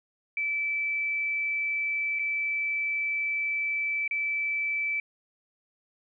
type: tone with dropouts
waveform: sine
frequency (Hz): 2316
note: D7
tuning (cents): -25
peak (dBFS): -26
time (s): 0.37-5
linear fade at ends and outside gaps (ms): 2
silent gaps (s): 2.189-2.193 / 4.078-4.11
effects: none